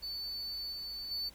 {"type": "tone with level steps", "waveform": "triangle", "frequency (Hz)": 4496, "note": "C#8", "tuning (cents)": 24, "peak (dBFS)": [-36, -38, -33], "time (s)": [0.02, 1.3], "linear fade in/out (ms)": 20, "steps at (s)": [0.72, 1.11], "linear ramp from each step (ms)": 5, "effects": ["added 50 Hz sine -57 dBFS peak until 1.34 s", "pink hiss -59 dBFS RMS until 1.34 s"]}